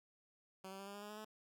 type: tone with pitch steps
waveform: 10% pulse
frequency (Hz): 190 / 193.43 / 196.93 / 200.5 / 204.1 / 207.8 / 211.6 / 215.4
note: F#3 / G3 / G3 / G3 / G#3 / G#3 / G#3 / A3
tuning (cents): +46 / -23 / +8 / +39 / -30 / +1 / +33 / -37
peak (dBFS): -40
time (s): 0.64-1.248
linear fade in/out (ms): 5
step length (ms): 76
effects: none